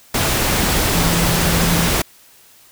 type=tone in noise; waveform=sine; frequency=168.4 Hz; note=E3; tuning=37 cents sharp; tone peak=-19 dBFS; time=0.94-1.88 s; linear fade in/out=5 ms; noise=pink; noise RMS=-17 dBFS; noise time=0.14-2.02 s; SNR=-5 dB; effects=white hiss -48 dBFS RMS until 2.71 s